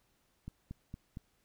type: click train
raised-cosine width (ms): 5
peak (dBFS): -30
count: 4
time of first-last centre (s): 0.48-1.171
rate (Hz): 4.34
effects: pink hiss -74 dBFS RMS until 1.44 s